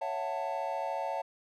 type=chord; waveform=triangle; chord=F# minor seventh; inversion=second; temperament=just; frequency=555 / 666 / 740 / 888 Hz; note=C#5 / E5 / F#5 / A5; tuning=+2 / +18 / 0 / +16 cents; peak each=-36 / -36 / -36 / -34 dBFS; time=0.01-1.22 s; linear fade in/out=10 ms; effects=none